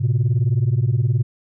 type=beating tone pair; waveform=sine; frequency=110.7 / 129.7 Hz; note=A2 / C3; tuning=+11 / -15 cents; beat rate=19 Hz; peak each=-16 dBFS; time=0-1.23 s; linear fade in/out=20 ms; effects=tanh soft clip ceiling -12 dBFS